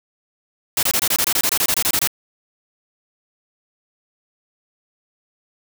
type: noise bursts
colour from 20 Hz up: white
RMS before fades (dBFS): -18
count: 16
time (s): 0.77-2.074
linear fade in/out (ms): 2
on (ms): 59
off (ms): 24
effects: none